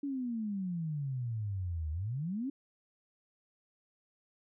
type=exponential two-way sweep; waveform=sine; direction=down then up; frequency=288.4 to 75.2 to 287 Hz; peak=-33 dBFS; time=0.03-2.5 s; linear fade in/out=5 ms; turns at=1.91 s; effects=none